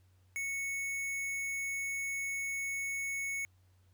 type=tone; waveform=square; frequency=2211 Hz; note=C#7; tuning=5 cents flat; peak=-35 dBFS; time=0.36-3.45 s; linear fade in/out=0 ms; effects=added 92 Hz sine -63 dBFS peak until 3.93 s + pink hiss -75 dBFS RMS until 3.93 s